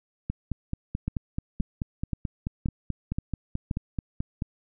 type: two click trains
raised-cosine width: 5 ms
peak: -15 / -16 dBFS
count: 6 / 20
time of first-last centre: 1.08-3.712 / 0.3-4.421 s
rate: 1.9 / 4.61 Hz
effects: none